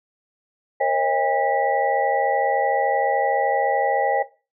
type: tone cluster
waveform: sine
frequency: 470.5 / 544 / 634 / 806 / 1950 Hz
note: A#4 / C#5 / D#5 / G5 / B6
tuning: +16 / -33 / +32 / +48 / -23 cents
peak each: -27 / -21 / -27 / -21 / -29 dBFS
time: 0.8-4.23 s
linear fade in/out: 10 ms
effects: noise-tail reverb RT60 0.3 s tail -17 dB re dry